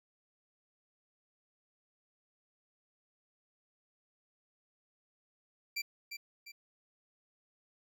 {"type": "tone with echo", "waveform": "25% pulse", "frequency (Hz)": 2349, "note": "D7", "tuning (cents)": 0, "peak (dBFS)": -30, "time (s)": [5.76, 5.82], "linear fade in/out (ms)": 10, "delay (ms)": 350, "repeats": 2, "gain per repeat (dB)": -7, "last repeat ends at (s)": 6.52, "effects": []}